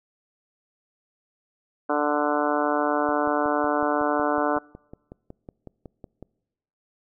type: harmonic tone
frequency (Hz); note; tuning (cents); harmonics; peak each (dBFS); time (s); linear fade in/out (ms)
147.7; D3; +10; 2 / 3 / 4 / 5 / 6 / 7 / 8 / 9 / 10; -27 / -29 / -27 / -28 / -32 / -30 / -33 / -32 / -33; 1.89-4.59; 10
type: click train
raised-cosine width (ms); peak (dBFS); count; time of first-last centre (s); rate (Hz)
2; -26; 18; 3.09-6.227; 5.42
effects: noise-tail reverb RT60 1.0 s tail -25 dB re dry